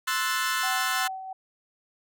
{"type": "chord", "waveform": "sawtooth", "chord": "F# half-diminished seventh", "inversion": "second", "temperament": "equal", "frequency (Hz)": [1046.5, 1318.5, 1480, 1760], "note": ["C6", "E6", "F#6", "A6"], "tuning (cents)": [0, 0, 0, 0], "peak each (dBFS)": -27, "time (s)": [0.07, 1.08], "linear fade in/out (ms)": 10}
{"type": "tone with tremolo", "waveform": "sine", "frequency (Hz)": 760, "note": "F#5", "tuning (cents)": 46, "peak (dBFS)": -30, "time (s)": [0.63, 1.33], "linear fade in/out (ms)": 5, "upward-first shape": "sine", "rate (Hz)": 2.9, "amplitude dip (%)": 50}
{"effects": []}